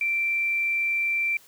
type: tone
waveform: sine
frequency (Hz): 2349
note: D7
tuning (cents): 0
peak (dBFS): -22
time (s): 0.01-1.37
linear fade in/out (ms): 2
effects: white hiss -54 dBFS RMS until 1.47 s